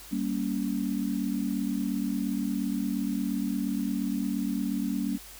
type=chord; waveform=sine; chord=G diminished; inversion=none; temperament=equal with one note detuned; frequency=196 / 233.1 / 281.7 Hz; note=G3 / Bb3 / Db4; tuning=0 / 0 / +28 cents; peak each=-31 dBFS; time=0.11-5.18 s; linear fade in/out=20 ms; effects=added 50 Hz sine -52 dBFS peak until 5.39 s + white hiss -47 dBFS RMS until 5.39 s